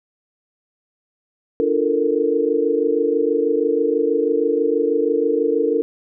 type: chord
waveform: sine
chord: Bb major seventh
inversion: first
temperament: equal with one note detuned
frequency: 293.7 / 343.4 / 440 / 466.2 Hz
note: D4 / F4 / A4 / Bb4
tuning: 0 / -29 / 0 / 0 cents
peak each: -23 / -24 / -20 / -19 dBFS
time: 1.6-5.82 s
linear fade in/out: 0 ms
effects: none